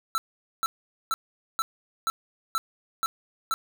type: tone bursts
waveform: square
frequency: 1330 Hz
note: E6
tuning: 15 cents sharp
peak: -24 dBFS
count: 8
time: 0.15-3.54 s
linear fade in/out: 0 ms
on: 30 ms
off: 450 ms
effects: none